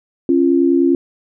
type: tone pair together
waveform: sine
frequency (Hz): 274.1 / 344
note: C#4 / F4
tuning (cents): -19 / -26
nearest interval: major third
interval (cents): 393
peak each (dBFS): -13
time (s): 0.29-0.95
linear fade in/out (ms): 2
effects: none